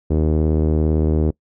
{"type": "tone with low-pass filter", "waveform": "sawtooth", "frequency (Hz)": 77.78, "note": "D#2", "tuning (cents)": 0, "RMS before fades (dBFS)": -17, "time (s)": [0.1, 1.31], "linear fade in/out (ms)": 10, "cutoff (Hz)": 410, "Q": 2, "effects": ["noise-tail reverb RT60 0.1 s tail -24 dB re dry"]}